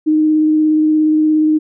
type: tone with vibrato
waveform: sine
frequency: 309.1 Hz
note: D#4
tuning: 11 cents flat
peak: -9 dBFS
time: 0.06-1.59 s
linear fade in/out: 20 ms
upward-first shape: square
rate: 17 Hz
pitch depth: 9 cents each way
effects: none